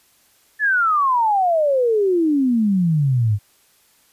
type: exponential sweep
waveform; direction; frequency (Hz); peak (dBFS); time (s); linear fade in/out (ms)
sine; down; 1760 to 99; -14; 0.59-3.39; 50
effects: white hiss -57 dBFS RMS until 4.12 s + resampled to 32000 Hz